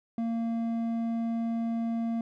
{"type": "tone with hard clipping", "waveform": "sine", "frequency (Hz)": 229.8, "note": "A#3", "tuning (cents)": -25, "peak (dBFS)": -29, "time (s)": [0.18, 2.21], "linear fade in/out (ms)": 2, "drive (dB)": 6, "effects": []}